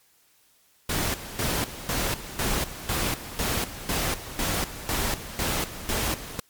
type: noise with tremolo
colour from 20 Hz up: pink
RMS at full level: -26 dBFS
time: 0.89-6.4 s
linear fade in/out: 5 ms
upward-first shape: square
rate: 2 Hz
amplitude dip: 75%
effects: white hiss -62 dBFS RMS until 6.49 s + MP3 96 kbps